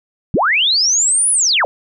sine linear two-way sweep, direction up then down, 103.5 to 10190 to 452.4 Hz, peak -11 dBFS, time 0.34-1.65 s, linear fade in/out 0 ms, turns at 1.31 s, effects none

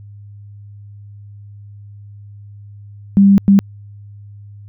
sine tone bursts at uneven times, 198 Hz, G3, 18 cents sharp, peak -5 dBFS, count 2, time 3.17-3.38 / 3.48-3.59 s, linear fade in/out 0 ms, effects added 102 Hz sine -34 dBFS peak until 4.68 s

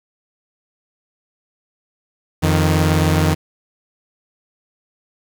sawtooth tone pair together, 87.31 / 155.57 Hz, F2 / D#3, 0 / 0 cents, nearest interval minor seventh, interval 1000 cents, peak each -12 dBFS, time 2.42-3.35 s, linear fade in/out 20 ms, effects 7-bit

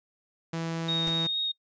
sawtooth tone, 164.81 Hz, E3, in tune, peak -26 dBFS, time 0.53-1.27 s, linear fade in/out 5 ms
sine tone with vibrato, 3729 Hz, A#7, in tune, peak -26 dBFS, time 0.88-1.52 s, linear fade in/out 10 ms, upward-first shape sine, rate 4.3 Hz, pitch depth 10 cents each way
pink noise with exponential decay, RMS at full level -34 dBFS, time 1.07-1.18 s, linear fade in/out 1 ms, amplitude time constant 22 ms
effects noise-tail reverb RT60 0.1 s tail -25 dB re dry + resampled to 16000 Hz

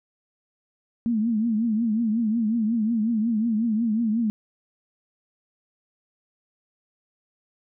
sine tone with vibrato, 223.7 Hz, A3, 29 cents sharp, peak -20 dBFS, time 1.06-4.3 s, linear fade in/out 0 ms, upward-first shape triangle, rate 5.5 Hz, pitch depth 130 cents each way, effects none

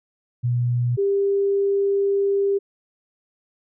sine tone pair in turn, 121.6 / 397.6 Hz, B2 / G4, -26 / +25 cents, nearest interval octave + major sixth, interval 2051 cents, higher second, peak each -18 / -17 dBFS, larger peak second, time 0.43-0.97 / 0.97-2.59 s, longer second, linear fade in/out 20 ms, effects none

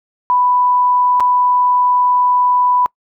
sine tone with dropouts, 991 Hz, B5, 6 cents sharp, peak -10 dBFS, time 0.3-2.86 s, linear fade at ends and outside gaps 0 ms, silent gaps 1.199-1.205 s, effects noise-tail reverb RT60 0.1 s tail -25 dB re dry

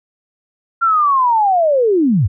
sine linear sweep, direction down, 1386 to 77.78 Hz, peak -10 dBFS, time 0.81-2.28 s, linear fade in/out 20 ms, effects none

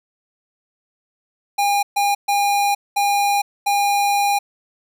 square tone bursts at uneven times, 810 Hz, G#5, 43 cents flat, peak -16 dBFS, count 5, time 1.58-1.83 / 1.96-2.15 / 2.28-2.75 / 2.96-3.42 / 3.66-4.39 s, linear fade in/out 10 ms, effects none

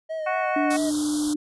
triangle tone with vibrato, 629 Hz, D#5, 19 cents sharp, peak -25 dBFS, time 0.09-0.91 s, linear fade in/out 20 ms, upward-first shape sine, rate 4.4 Hz, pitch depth 39 cents each way
harmonic tone, 370 Hz, F#4, in tune, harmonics 2 / 3 / 4 / 5 / 6 / 7, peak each -26 / -30 / -32 / -34 / -36 / -37 dBFS, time 0.26-0.77 s, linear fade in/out 10 ms
sine tone with pitch glide, 293.7 to 298.7 Hz, D4 to D4, 0 to +29 cents, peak -22 dBFS, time 0.56-1.36 s, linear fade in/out 5 ms, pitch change +29 cents, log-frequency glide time 0.75-0.8 s
white band-stop noise, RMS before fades -31 dBFS, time 0.7-1.34 s, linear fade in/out 10 ms, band 1500 to 3200 Hz, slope 96 dB/octave
effects resampled to 24000 Hz

